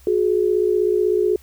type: tone pair together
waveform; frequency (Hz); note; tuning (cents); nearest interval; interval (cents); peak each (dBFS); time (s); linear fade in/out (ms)
sine; 364.6 / 420.7; F#4 / G#4; -25 / +22; major second; 247; -18; 0.07-1.36; 2
effects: added 66 Hz sine -46 dBFS peak until 1.42 s + white hiss -53 dBFS RMS until 1.42 s